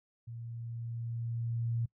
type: tone with level ramp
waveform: sine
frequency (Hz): 116.54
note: A#2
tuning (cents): 0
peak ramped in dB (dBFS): -41 to -29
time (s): 0.27-1.86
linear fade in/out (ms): 10
effects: noise-tail reverb RT60 0.1 s tail -23 dB re dry